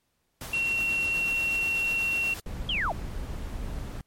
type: noise with tremolo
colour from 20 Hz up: pink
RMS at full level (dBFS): -38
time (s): 0.41-2.4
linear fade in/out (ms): 2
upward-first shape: sine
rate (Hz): 8.2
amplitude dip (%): 30
type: tone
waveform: sine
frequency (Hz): 2730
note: F7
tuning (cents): -40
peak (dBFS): -24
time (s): 0.53-2.34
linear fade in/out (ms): 5
type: noise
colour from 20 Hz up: brown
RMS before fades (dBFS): -34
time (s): 2.46-4.01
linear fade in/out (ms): 2
type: linear sweep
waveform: sine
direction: down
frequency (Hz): 3322 to 587.3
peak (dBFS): -25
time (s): 2.69-2.92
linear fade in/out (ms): 2
effects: pink hiss -74 dBFS RMS until 4.06 s + MP3 64 kbps